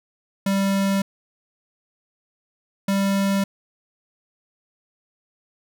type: tone pair in turn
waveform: square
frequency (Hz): 196 / 196.75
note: G3 / G3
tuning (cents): 0 / +7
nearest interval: unison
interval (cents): 7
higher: second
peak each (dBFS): -19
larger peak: neither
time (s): 0.46-1.02 / 2.88-3.44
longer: neither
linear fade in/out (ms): 5
effects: none